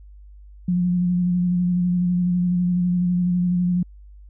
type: tone with vibrato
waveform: sine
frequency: 178 Hz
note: F3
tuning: 33 cents sharp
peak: -17 dBFS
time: 0.68-3.83 s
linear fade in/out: 5 ms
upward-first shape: square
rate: 12 Hz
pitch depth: 19 cents each way
effects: added 50 Hz sine -41 dBFS peak until 4.29 s